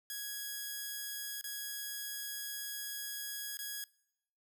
5% pulse tone with dropouts, 1661.2 Hz, G#6, in tune, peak -28 dBFS, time 0.1-3.84 s, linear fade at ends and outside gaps 1 ms, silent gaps 1.412-1.441 / 3.571-3.59 s, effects noise-tail reverb RT60 0.8 s tail -24 dB re dry

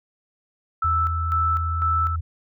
sine tone with tremolo, 1318.5 Hz, E6, in tune, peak -19 dBFS, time 0.82-2.16 s, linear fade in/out 5 ms, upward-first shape square, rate 2 Hz, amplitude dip 55%
sine tone, 82.41 Hz, E2, in tune, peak -23 dBFS, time 0.84-2.21 s, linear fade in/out 10 ms
effects none

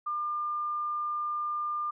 sine tone, 1200 Hz, D6, 37 cents sharp, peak -29 dBFS, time 0.06-1.91 s, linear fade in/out 10 ms, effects none

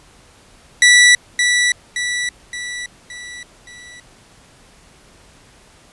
sawtooth tone with echo, 1958 Hz, B6, 15 cents flat, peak -3 dBFS, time 0.82-1.15 s, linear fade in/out 2 ms, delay 570 ms, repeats 5, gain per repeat -6 dB, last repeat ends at 4 s, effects pink hiss -48 dBFS RMS until 5.92 s + resampled to 24000 Hz

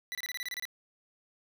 25% pulse tone bursts, 1975.5 Hz, B6, in tune, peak -31 dBFS, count 10, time 0.12-0.653 s, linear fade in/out 0 ms, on 29 ms, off 27 ms, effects none

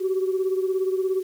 sine beating tone pair, 375.4 / 392.4 Hz, F#4 / G4, +25 / +2 cents, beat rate 17 Hz, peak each -21 / -27 dBFS, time 0-1.23 s, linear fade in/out 20 ms, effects tanh soft clip ceiling -15 dBFS + 8-bit

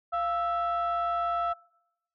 sine tone pair together, 692.2 / 1318.5 Hz, F5 / E6, -16 / 0 cents, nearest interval major seventh, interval 1116 cents, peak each -27 dBFS, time 0.12-1.54 s, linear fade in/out 20 ms, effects noise-tail reverb RT60 0.9 s tail -26 dB re dry + tanh soft clip ceiling -22 dBFS

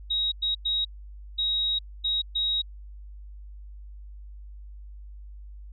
sine tone bursts at uneven times, 3800 Hz, A#7, 33 cents sharp, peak -23 dBFS, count 6, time 0.1-0.32 / 0.42-0.55 / 0.65-0.85 / 1.38-1.79 / 2.04-2.22 / 2.35-2.62 s, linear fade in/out 10 ms, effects added 50 Hz sine -40 dBFS peak until 5.72 s

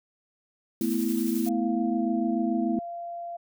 blue noise with tremolo, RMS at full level -38 dBFS, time 0.81-1.49 s, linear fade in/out 2 ms, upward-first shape square, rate 11 Hz, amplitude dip 25%
sine chord, A suspended second, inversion none, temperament equal, 220 / 246.9 / 329.6 Hz, A3 / B3 / E4, 0 / 0 / 0 cents, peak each -28 dBFS, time 0.81-2.79 s, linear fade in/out 2 ms
sine tone with pitch glide, 698.5 to 688.9 Hz, F5 to F5, 0 to -24 cents, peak -33 dBFS, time 1.46-3.37 s, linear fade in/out 10 ms, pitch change -24 cents, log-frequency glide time 1.94-2.03 s
effects none

